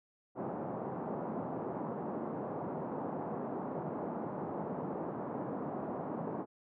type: band-pass noise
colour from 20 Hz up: pink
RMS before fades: -39 dBFS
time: 0.35-6.46 s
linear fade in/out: 50 ms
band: 160 to 970 Hz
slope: 24 dB/octave
effects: none